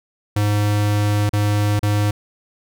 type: tone with dropouts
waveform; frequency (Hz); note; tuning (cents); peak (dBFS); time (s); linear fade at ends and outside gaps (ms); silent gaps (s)
square; 103.83; G#2; 0; -16; 0.36-2.11; 5; 1.294-1.332 / 1.794-1.829
effects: none